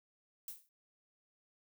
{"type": "noise with exponential decay", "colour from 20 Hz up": "violet", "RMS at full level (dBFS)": -41, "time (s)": [0.48, 0.69], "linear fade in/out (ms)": 1, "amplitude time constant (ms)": 45, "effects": []}